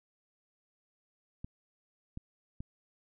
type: clicks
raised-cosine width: 5 ms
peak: -28 dBFS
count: 3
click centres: 1.445 / 2.174 / 2.605 s
effects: none

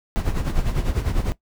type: noise with tremolo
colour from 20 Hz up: brown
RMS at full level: -19 dBFS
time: 0.16-1.32 s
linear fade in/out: 0 ms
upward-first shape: sine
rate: 10 Hz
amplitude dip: 70%
effects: noise-tail reverb RT60 0.1 s tail -18 dB re dry

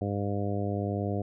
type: harmonic tone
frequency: 101.1 Hz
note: G#2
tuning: 46 cents flat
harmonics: 1 / 2 / 3 / 4 / 5 / 6 / 7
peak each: -31 / -34 / -36 / -37 / -38 / -39 / -39 dBFS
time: 0.01-1.22 s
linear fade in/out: 5 ms
effects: none

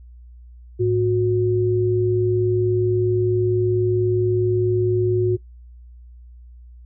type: tone pair together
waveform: sine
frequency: 108.13 / 363.7 Hz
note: A2 / F#4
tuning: -30 / -30 cents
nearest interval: octave + major sixth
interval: 2100 cents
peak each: -21 / -17 dBFS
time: 0.79-5.37 s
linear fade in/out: 20 ms
effects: noise-tail reverb RT60 0.1 s tail -19 dB re dry + added 60 Hz sine -40 dBFS peak until 6.85 s

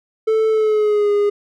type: tone with pitch glide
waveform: triangle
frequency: 440 to 410.5 Hz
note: A4 to G#4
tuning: 0 to -20 cents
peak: -11 dBFS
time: 0.27-1.3 s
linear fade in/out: 10 ms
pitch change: -120 cents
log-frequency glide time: 0.49-1.11 s
effects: none

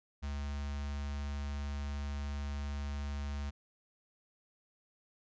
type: tone with notch filter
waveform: square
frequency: 71.4 Hz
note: D2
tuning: 48 cents flat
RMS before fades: -38 dBFS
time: 0.22-3.51 s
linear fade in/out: 20 ms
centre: 410 Hz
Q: 0.94
effects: resampled to 16000 Hz

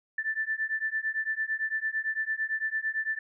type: beating tone pair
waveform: sine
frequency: 1760 / 1768.9 Hz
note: A6 / A6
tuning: 0 / +9 cents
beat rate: 8.9 Hz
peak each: -31 dBFS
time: 0.18-3.19 s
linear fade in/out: 5 ms
effects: none

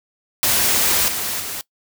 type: noise with level steps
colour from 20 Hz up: white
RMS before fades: -17 / -24 / -28 dBFS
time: 0.43-1.61 s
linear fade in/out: 0 ms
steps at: 1.08 / 1.4 s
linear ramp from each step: 2 ms
effects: noise-tail reverb RT60 0.1 s tail -21 dB re dry

